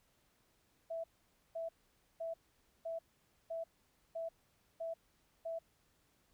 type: tone bursts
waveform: sine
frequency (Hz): 659.3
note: E5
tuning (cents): 0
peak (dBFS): -38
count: 8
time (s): 0.9-5.59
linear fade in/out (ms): 10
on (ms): 140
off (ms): 510
effects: pink hiss -74 dBFS RMS until 6.33 s